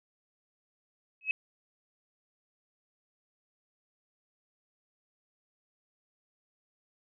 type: tone with exponential growth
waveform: sine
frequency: 2566 Hz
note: E7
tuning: 47 cents flat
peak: -21 dBFS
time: 1.21-1.31 s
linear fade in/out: 1 ms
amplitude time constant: 20 ms
effects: none